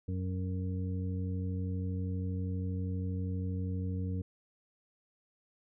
harmonic tone, 92.5 Hz, F#2, in tune, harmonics 1 / 2 / 3 / 5, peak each -33 / -39 / -43 / -47 dBFS, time 0.08-4.22 s, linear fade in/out 5 ms, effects none

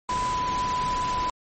sine tone in noise, 998 Hz, B5, 18 cents sharp, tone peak -24 dBFS, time 0.09-1.3 s, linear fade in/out 2 ms, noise pink, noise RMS -33 dBFS, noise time 0.09-1.3 s, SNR +6 dB, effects MP3 32 kbps

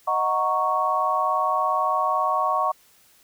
sine chord, D# minor seventh, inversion none, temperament equal, 622.3 / 740 / 932.3 / 1108.7 Hz, D#5 / F#5 / A#5 / C#6, 0 / 0 / 0 / 0 cents, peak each -28 / -26 / -28 / -22 dBFS, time 0.07-2.72 s, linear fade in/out 10 ms, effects white hiss -57 dBFS RMS until 3.23 s

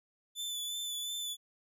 sawtooth tone with vibrato, 3498 Hz, A7, 11 cents flat, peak -33 dBFS, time 0.35-1.37 s, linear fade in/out 50 ms, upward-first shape sine, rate 2.8 Hz, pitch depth 23 cents each way, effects none

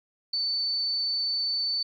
sine tone, 4515 Hz, C#8, 31 cents sharp, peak -25 dBFS, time 0.33-1.83 s, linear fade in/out 5 ms, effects 11-bit

